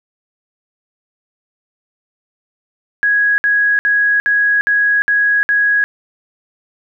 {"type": "tone bursts", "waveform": "sine", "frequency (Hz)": 1661.2, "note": "G#6", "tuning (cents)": 0, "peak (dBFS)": -10, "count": 7, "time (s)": [3.03, 5.84], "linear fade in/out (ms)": 0, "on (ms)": 350, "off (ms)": 60, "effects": []}